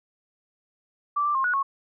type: tone with pitch steps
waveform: sine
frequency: 1166 / 1177 / 1067 / 1462 / 1098 Hz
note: D6 / D6 / C6 / F#6 / C#6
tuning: -13 / +3 / +34 / -21 / -17 cents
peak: -21 dBFS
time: 1.16-1.63 s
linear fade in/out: 10 ms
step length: 94 ms
effects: none